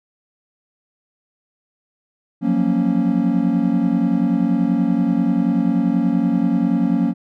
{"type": "chord", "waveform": "triangle", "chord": "Gb major seventh", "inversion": "third", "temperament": "equal", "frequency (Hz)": [174.61, 185, 233.1, 277.2], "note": ["F3", "Gb3", "Bb3", "Db4"], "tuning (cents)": [0, 0, 0, 0], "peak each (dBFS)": [-21, -19, -17, -18], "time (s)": [2.41, 7.14], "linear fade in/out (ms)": 50, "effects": []}